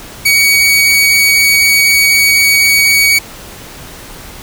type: tone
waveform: sawtooth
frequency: 2252 Hz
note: C#7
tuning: 27 cents sharp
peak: -3 dBFS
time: 0.25-3.19 s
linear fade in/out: 10 ms
effects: pink hiss -31 dBFS RMS until 4.42 s